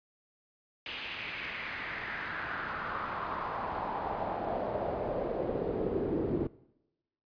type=noise with band-pass filter sweep; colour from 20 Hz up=brown; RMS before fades=-35 dBFS; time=0.86-6.47 s; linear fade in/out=2 ms; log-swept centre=2900 to 330 Hz; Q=3; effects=noise-tail reverb RT60 0.9 s tail -20 dB re dry + resampled to 11025 Hz